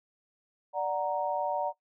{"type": "chord", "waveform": "sine", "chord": "D augmented", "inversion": "none", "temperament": "equal", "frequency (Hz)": [587.3, 740, 932.3], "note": ["D5", "F#5", "A#5"], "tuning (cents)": [0, 0, 0], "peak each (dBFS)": -32, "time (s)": [0.73, 1.73], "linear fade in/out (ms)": 50, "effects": ["noise-tail reverb RT60 0.1 s tail -17 dB re dry"]}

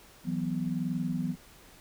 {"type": "chord", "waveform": "sine", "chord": "E suspended second", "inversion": "none", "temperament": "equal with one note detuned", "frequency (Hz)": [164.24, 185, 246.9], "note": ["E3", "F#3", "B3"], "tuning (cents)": [-6, 0, 0], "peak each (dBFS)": -33, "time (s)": [0.24, 1.36], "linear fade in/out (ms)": 50, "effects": ["pink hiss -55 dBFS RMS until 1.8 s"]}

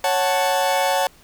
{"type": "chord", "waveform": "40% pulse", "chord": "F# minor", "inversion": "second", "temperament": "equal", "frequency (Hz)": [554.4, 740, 880], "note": ["C#5", "F#5", "A5"], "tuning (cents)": [0, 0, 0], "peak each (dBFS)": -21, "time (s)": [0.04, 1.07], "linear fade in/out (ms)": 2, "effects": ["pink hiss -51 dBFS RMS until 1.23 s"]}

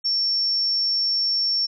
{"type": "tone", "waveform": "sine", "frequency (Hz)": 5450, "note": "F8", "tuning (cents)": -43, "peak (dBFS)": -19, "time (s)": [0.04, 1.67], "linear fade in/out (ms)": 20, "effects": []}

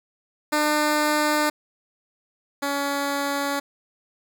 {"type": "tone pair in turn", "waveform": "10% pulse", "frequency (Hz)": [300.8, 282], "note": ["D4", "C#4"], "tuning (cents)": [42, 30], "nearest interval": "minor second", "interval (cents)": 112, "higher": "first", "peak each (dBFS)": [-11, -15], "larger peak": "first", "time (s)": [[0.52, 1.5], [2.62, 3.6]], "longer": "neither", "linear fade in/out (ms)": 10, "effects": []}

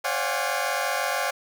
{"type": "tone cluster", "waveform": "20% pulse", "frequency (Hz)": [533, 579, 695, 743, 817], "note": ["C5", "D5", "F5", "F#5", "G#5"], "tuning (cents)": [32, -25, -9, 7, -29], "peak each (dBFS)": -26, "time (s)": [0.04, 1.31], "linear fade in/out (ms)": 10, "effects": []}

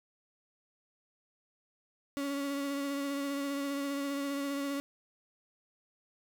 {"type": "tone with vibrato", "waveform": "35% pulse", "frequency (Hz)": 280.3, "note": "C#4", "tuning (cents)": 19, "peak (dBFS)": -31, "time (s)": [2.17, 4.8], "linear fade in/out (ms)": 0, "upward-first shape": "sine", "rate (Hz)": 15, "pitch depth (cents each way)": 21, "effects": []}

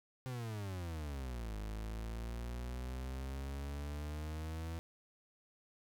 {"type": "exponential two-way sweep", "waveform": "40% pulse", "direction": "down then up", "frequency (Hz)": [131.1, 51.9, 83], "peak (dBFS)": -39, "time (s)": [0.26, 4.79], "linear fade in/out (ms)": 0, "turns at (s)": 1.56, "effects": []}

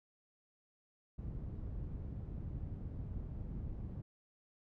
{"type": "low-pass noise", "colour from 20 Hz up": "white", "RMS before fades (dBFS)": -43, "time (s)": [1.18, 4.02], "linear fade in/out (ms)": 10, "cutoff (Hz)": 110, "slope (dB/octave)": 12, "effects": []}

